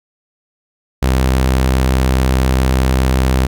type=tone; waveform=sawtooth; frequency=64.8 Hz; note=C2; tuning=16 cents flat; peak=-7 dBFS; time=1.02-3.47 s; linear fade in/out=10 ms; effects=none